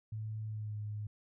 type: tone with pitch glide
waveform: sine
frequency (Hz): 108.7 to 105.3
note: A2 to G#2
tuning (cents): -21 to +24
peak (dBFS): -37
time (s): 0.12-1.07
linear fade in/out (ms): 5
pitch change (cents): -55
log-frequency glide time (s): 0.45-0.77
effects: none